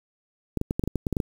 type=clicks; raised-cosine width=3 ms; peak=-12 dBFS; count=11; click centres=0.573 / 0.614 / 0.709 / 0.795 / 0.838 / 0.876 / 0.957 / 1.068 / 1.127 / 1.168 / 1.202 s; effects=7-bit